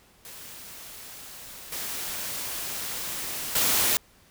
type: noise with level steps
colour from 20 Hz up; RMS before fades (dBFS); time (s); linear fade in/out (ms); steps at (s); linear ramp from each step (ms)
white; -43 / -33 / -23; 0.25-3.97; 0; 1.72 / 3.55; 5
effects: pink hiss -58 dBFS RMS until 4.3 s